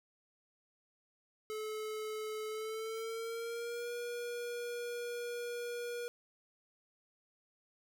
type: tone with pitch glide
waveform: square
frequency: 431.8 to 479.1 Hz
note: A4 to A#4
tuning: -33 to +47 cents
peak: -39 dBFS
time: 1.5-6.08 s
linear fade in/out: 0 ms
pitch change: +180 cents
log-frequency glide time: 2.48-3.92 s
effects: none